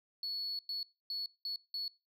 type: tone bursts at uneven times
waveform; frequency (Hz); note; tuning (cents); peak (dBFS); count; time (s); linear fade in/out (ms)
sine; 4400; C#8; -14; -34; 5; 0.23-0.59 / 0.69-0.83 / 1.1-1.26 / 1.45-1.56 / 1.74-1.88; 2
effects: noise-tail reverb RT60 0.3 s tail -23 dB re dry + tanh soft clip ceiling -33 dBFS